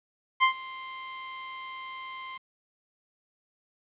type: tone with ADSR envelope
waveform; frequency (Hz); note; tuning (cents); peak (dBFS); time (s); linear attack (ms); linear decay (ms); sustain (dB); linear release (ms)
25% pulse; 1046.5; C6; 0; -13; 0.4-2.38; 31; 100; -21; 11
effects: resampled to 8000 Hz + 9-bit